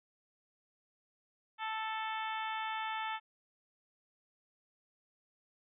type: harmonic tone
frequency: 440 Hz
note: A4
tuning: in tune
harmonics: 2 / 3 / 4 / 5 / 6 / 7 / 8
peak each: -38 / -42 / -44 / -46 / -48 / -49 / -50 dBFS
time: 1.58-3.2 s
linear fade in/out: 50 ms
effects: none